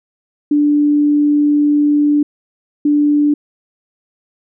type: tone bursts at uneven times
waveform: sine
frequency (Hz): 293.7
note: D4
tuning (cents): 0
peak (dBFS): -9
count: 2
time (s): 0.51-2.23 / 2.85-3.34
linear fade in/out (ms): 5
effects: none